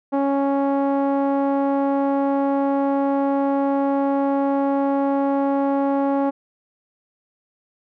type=tone with low-pass filter; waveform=sawtooth; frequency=277.2 Hz; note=C#4; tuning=in tune; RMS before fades=-20 dBFS; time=0.12-6.31 s; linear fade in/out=20 ms; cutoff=840 Hz; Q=1.7; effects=none